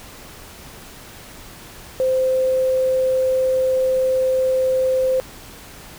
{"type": "tone with quantisation", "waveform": "sine", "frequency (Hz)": 519, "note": "C5", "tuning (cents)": -14, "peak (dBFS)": -15, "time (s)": [2, 5.2], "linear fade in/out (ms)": 0, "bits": 7, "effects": ["pink hiss -40 dBFS RMS until 5.98 s"]}